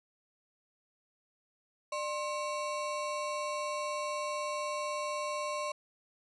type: ring-modulated tone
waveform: square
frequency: 830 Hz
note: G#5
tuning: 1 cent flat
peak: -31 dBFS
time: 1.92-5.72 s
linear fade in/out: 5 ms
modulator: 232 Hz
effects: resampled to 22050 Hz